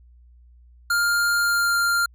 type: tone with pitch glide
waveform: square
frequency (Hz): 1404 to 1394.3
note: F6 to F6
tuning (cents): +9 to -3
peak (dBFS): -19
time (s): 0.9-2.06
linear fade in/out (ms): 5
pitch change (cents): -12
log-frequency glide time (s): 1.38-1.75
effects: added 60 Hz sine -48 dBFS peak until 2.14 s